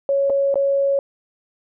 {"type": "tone with dropouts", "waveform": "sine", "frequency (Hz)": 554.4, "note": "C#5", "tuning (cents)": 0, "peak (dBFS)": -15, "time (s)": [0.09, 0.99], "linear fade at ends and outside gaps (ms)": 1, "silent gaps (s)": [[0.298, 0.302], [0.542, 0.556]], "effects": []}